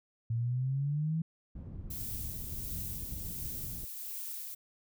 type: exponential sweep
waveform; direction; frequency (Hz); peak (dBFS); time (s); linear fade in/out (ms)
sine; up; 113 to 164.81; -29; 0.3-1.22; 5
type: low-pass noise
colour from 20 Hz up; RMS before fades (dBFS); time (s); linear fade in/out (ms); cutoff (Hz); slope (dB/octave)
white; -43; 1.55-3.85; 5; 100; 12
type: noise with tremolo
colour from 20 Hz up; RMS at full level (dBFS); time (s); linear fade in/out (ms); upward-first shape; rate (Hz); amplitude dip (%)
violet; -40; 1.9-4.55; 10; sine; 1.4; 30
effects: none